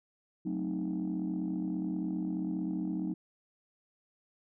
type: chord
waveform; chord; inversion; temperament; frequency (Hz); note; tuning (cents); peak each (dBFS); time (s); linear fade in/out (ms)
sine; F# diminished seventh; none; equal; 185 / 220 / 261.6 / 311.1; F#3 / A3 / C4 / Eb4; 0 / 0 / 0 / 0; -34 / -39 / -38 / -34; 0.45-3.14; 10
effects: tanh soft clip ceiling -26 dBFS